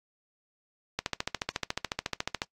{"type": "click train", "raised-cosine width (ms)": 0.2, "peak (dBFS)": -11, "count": 21, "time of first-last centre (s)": [0.99, 2.419], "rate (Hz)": 14, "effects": ["noise-tail reverb RT60 0.1 s tail -20 dB re dry", "AAC 48 kbps"]}